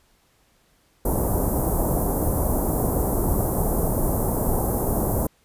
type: band-stop noise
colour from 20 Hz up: pink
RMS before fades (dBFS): -22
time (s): 1.05-5.27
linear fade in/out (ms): 5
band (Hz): 870 to 11000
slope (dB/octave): 24
effects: pink hiss -62 dBFS RMS until 5.44 s + resampled to 32000 Hz